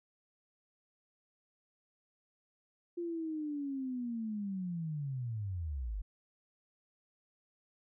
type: linear sweep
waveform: sine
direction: down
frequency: 349.2 to 44 Hz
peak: -35 dBFS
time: 2.97-6.02 s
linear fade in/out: 10 ms
effects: none